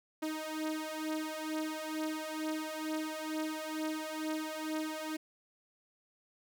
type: beating tone pair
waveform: sawtooth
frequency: 310.7 / 312.9 Hz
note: D#4 / D#4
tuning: -2 / +10 cents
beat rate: 2.2 Hz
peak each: -35 / -34 dBFS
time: 0.22-5.17 s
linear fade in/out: 10 ms
effects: none